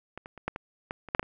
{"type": "clicks", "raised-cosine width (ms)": 0.5, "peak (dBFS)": [-24, -27, -30, -14, -20, -18, -28, -11, -8, -26], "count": 10, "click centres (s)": [0.176, 0.259, 0.377, 0.48, 0.561, 0.909, 1.087, 1.149, 1.195, 1.229], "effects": []}